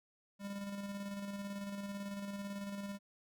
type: tone with tremolo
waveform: square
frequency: 200 Hz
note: G3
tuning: 35 cents sharp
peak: -40 dBFS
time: 0.39-2.99 s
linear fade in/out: 50 ms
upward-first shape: square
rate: 18 Hz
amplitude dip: 35%
effects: none